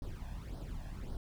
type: noise with flanger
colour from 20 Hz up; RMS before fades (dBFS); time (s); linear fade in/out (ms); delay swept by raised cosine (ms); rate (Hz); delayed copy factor
brown; -42; 0.02-1.17; 2; 0.2 to 1.2; 1.8; +0.7
effects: none